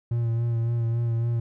triangle tone with vibrato, 116.54 Hz, A#2, in tune, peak -20 dBFS, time 0.11-1.4 s, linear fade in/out 5 ms, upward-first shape sine, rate 3.6 Hz, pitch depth 27 cents each way, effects none

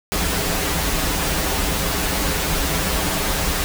pink noise with comb filter, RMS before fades -21 dBFS, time 0.12-3.64 s, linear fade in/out 0 ms, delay 8.5 ms, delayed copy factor -0.9, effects none

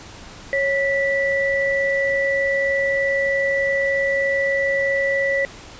sine tone pair together, 550.8 / 1963 Hz, C#5 / B6, -11 / -11 cents, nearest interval octave + minor seventh, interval 2200 cents, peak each -20 dBFS, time 0.53-5.45 s, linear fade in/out 0 ms, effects pink hiss -40 dBFS RMS until 5.79 s + resampled to 16000 Hz

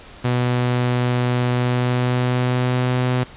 sawtooth tone with pitch glide, 123.47 to 125.85 Hz, B2 to B2, 0 to +33 cents, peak -13 dBFS, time 0.24-3.24 s, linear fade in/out 10 ms, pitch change +33 cents, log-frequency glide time 1.52-2.97 s, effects pink hiss -42 dBFS RMS until 3.36 s + resampled to 8000 Hz

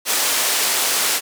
white band-pass noise, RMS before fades -19 dBFS, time 0.05-1.21 s, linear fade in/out 50 ms, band 360 to 11000 Hz, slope 12 dB/octave, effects none

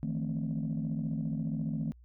sine chord, F dominant seventh, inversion third, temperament equal with one note detuned, 155.56 / 170.13 / 220 / 261.6 Hz, Eb3 / F3 / A3 / C4, 0 / -45 / 0 / 0 cents, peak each -33 / -38 / -34 / -38 dBFS, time 0.03-1.92 s, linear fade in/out 0 ms, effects tanh soft clip ceiling -25 dBFS + added 60 Hz sine -53 dBFS peak until 2.04 s

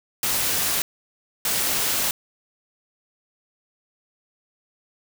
white noise bursts at uneven times, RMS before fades -23 dBFS, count 2, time 0.23-0.82 / 1.45-2.11 s, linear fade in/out 2 ms, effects none

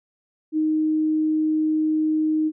sine tone, 311.1 Hz, D#4, in tune, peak -18 dBFS, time 0.52-2.52 s, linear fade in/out 50 ms, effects none

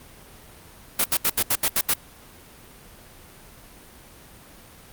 white noise bursts, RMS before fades -20 dBFS, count 8, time 0.99-1.939 s, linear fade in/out 5 ms, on 53 ms, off 75 ms, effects pink hiss -47 dBFS RMS until 4.92 s + Opus 32 kbps

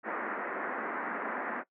white band-pass noise, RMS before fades -36 dBFS, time 0.03-1.64 s, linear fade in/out 50 ms, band 210 to 1900 Hz, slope 48 dB/octave, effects noise-tail reverb RT60 0.1 s tail -19 dB re dry

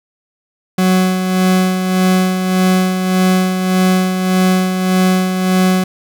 40% pulse tone with tremolo, 185.4 Hz, F#3, 4 cents sharp, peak -8 dBFS, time 0.78-5.84 s, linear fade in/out 5 ms, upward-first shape sine, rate 1.7 Hz, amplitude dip 50%, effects none

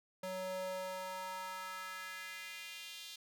square tone with high-pass filter sweep, 186.3 Hz, F#3, 12 cents sharp, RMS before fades -44 dBFS, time 0.23-3.16 s, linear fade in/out 5 ms, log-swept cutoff 400 to 3600 Hz, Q 2.3, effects none

